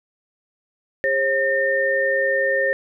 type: tone cluster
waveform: sine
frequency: 405.8 / 537 / 1818 Hz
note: G#4 / C5 / A#6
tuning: -40 / +45 / -44 cents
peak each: -28 / -20 / -20 dBFS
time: 1.04-2.73 s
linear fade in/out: 0 ms
effects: none